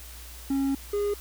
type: tone pair in turn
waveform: triangle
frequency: 273.4 / 409.6 Hz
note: C#4 / G#4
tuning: -24 / -24 cents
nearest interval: perfect fifth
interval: 700 cents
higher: second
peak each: -21 / -22 dBFS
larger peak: first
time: 0.5-0.75 / 0.93-1.14 s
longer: first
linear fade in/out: 5 ms
effects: added 60 Hz sine -43 dBFS peak until 1.2 s + white hiss -46 dBFS RMS until 1.2 s